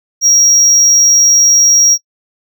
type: tone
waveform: triangle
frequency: 5650 Hz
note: F8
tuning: 19 cents sharp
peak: -4 dBFS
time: 0.21-1.98 s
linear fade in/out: 50 ms
effects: noise-tail reverb RT60 0.1 s tail -23 dB re dry